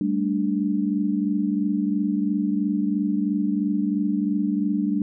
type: chord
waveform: sine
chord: G suspended second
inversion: none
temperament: equal with one note detuned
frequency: 197.02 / 220 / 293.7 Hz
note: G3 / A3 / D4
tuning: +9 / 0 / 0 cents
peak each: -24 / -26 / -24 dBFS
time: 0.01-5.02 s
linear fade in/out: 2 ms
effects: none